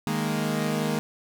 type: chord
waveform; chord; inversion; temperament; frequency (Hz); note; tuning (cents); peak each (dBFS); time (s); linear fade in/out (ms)
sawtooth; D# suspended fourth; none; equal; 155.56 / 207.7 / 233.1; D#3 / G#3 / A#3; 0 / 0 / 0; -25; 0.07-0.99; 0
effects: none